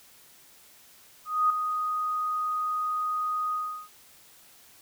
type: tone with ADSR envelope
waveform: sine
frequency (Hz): 1244.5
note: D#6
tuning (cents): 0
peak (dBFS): -18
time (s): 1.25-3.89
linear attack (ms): 250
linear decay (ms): 3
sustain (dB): -8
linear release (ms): 360
effects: white hiss -55 dBFS RMS until 4.81 s